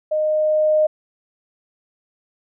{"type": "tone with level ramp", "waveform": "sine", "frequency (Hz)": 616, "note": "D#5", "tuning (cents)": -17, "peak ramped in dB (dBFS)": [-17, -12], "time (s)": [0.11, 0.87], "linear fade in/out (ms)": 10, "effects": []}